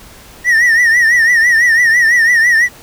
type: tone with vibrato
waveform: triangle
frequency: 1876 Hz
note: A#6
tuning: 11 cents sharp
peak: -5 dBFS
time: 0.44-2.69 s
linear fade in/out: 50 ms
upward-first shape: triangle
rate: 6 Hz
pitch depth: 110 cents each way
effects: pink hiss -38 dBFS RMS until 2.82 s